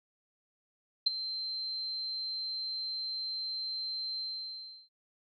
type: tone with ADSR envelope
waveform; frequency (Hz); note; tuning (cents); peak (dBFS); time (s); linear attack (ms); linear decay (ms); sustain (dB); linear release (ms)
sine; 4119; C8; -28; -20; 1.06-4.89; 10; 15; -14; 700
effects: none